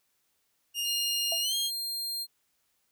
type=tone with pitch glide; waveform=sawtooth; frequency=2831 to 3233 Hz; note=F7 to G#7; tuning=+23 to -47 cents; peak=-26 dBFS; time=0.74-1.71 s; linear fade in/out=50 ms; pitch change=+230 cents; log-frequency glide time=1.41-1.55 s
type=tone; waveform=sawtooth; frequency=4200 Hz; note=C8; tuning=6 cents sharp; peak=-29 dBFS; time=0.84-2.27 s; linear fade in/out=50 ms
type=tone with exponential decay; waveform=sine; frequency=667 Hz; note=E5; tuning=20 cents sharp; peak=-29 dBFS; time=1.32-1.43 s; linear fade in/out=2 ms; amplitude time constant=22 ms
effects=white hiss -74 dBFS RMS until 2.91 s